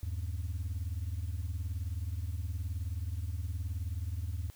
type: beating tone pair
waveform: sine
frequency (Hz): 78.4 / 97.4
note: D#2 / G2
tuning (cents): +14 / -11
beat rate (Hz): 19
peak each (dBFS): -34 / -35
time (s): 0.03-4.5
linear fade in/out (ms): 0
effects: tanh soft clip ceiling -30 dBFS + white hiss -60 dBFS RMS until 4.55 s